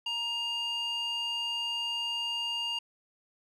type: tone with band-pass filter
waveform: square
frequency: 940 Hz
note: A#5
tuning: 14 cents sharp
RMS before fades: -33 dBFS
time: 0.06-2.79 s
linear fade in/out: 5 ms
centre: 3200 Hz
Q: 5
effects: none